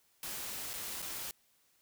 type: noise with dropouts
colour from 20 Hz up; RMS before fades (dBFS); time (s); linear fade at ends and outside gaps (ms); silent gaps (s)
white; -41; 0.23-1.31; 1; 0.733-0.738 / 1.02-1.024
effects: white hiss -71 dBFS RMS until 1.81 s